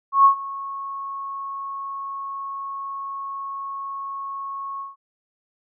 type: tone with ADSR envelope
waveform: sine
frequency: 1099 Hz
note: C#6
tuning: 15 cents flat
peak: -8 dBFS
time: 0.12-4.96 s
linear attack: 130 ms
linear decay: 98 ms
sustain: -20 dB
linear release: 160 ms
effects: none